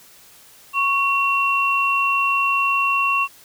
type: tone pair together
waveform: sine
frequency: 1108.7 / 2732 Hz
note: C#6 / F7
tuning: 0 / -39 cents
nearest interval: octave + major third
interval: 1561 cents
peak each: -19 dBFS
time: 0.73-3.28 s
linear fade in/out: 50 ms
effects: white hiss -48 dBFS RMS until 3.44 s